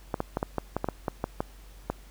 clicks, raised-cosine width 1 ms, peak -13 dBFS, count 12, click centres 0.142 / 0.204 / 0.371 / 0.429 / 0.583 / 0.766 / 0.844 / 0.887 / 1.082 / 1.241 / 1.405 / 1.9 s, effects added 47 Hz sine -47 dBFS peak until 2.1 s + pink hiss -56 dBFS RMS until 2.1 s

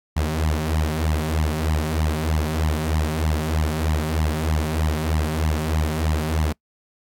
sawtooth tone with flanger, 77.78 Hz, D#2, in tune, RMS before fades -22 dBFS, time 0.16-6.53 s, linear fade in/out 10 ms, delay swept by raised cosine 0.97 to 5.47 ms, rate 3.2 Hz, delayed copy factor +0.9, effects noise-tail reverb RT60 0.1 s tail -26 dB re dry + AAC 64 kbps

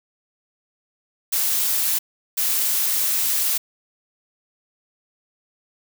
blue noise bursts at uneven times, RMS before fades -21 dBFS, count 2, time 1.32-1.99 / 2.37-3.58 s, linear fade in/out 10 ms, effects none

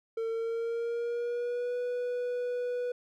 triangle tone with pitch glide, 452.8 to 490.9 Hz, A4 to B4, +50 to -10 cents, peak -28 dBFS, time 0.17-2.92 s, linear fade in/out 5 ms, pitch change +140 cents, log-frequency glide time 0.29-1.76 s, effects none

